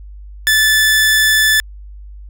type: tone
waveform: sawtooth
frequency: 1746 Hz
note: A6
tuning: 14 cents flat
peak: -6 dBFS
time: 0.47-1.6 s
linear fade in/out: 0 ms
effects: added 50 Hz sine -31 dBFS peak until 2.29 s